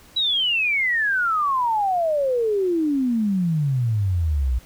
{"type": "exponential sweep", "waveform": "sine", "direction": "down", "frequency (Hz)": [3951, 58.9], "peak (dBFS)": -18, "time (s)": [0.16, 4.59], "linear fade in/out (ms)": 10, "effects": ["pink hiss -50 dBFS RMS until 4.65 s"]}